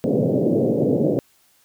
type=band-pass noise; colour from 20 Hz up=white; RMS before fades=-19 dBFS; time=0.04-1.19 s; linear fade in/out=0 ms; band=120 to 550 Hz; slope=48 dB/octave; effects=white hiss -59 dBFS RMS until 1.64 s